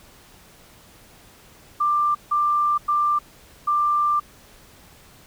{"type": "tone bursts at uneven times", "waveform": "sine", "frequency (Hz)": 1185, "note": "D6", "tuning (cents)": 15, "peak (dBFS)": -17, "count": 4, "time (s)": [[1.8, 2.15], [2.31, 2.78], [2.88, 3.19], [3.67, 4.2]], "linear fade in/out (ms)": 10, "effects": ["pink hiss -50 dBFS RMS until 5.26 s"]}